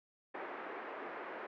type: band-pass noise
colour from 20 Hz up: pink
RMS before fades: -45 dBFS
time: 0.34-1.47 s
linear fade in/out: 10 ms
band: 330 to 2000 Hz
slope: 24 dB/octave
effects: none